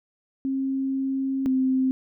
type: tone pair in turn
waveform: sine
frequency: 268.1 / 261.2 Hz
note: C4 / C4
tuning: +42 / -3 cents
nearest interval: unison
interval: 45 cents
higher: first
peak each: -23 / -19 dBFS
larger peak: second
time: 0.45-1.46 / 1.46-1.91 s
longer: first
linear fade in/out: 0 ms
effects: none